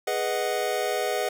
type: chord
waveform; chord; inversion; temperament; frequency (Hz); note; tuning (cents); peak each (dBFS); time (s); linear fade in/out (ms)
square; G# minor seventh; none; equal; 415.3 / 493.9 / 622.3 / 740; G#4 / B4 / D#5 / F#5; 0 / 0 / 0 / 0; -31; 0.07-1.29; 5
effects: none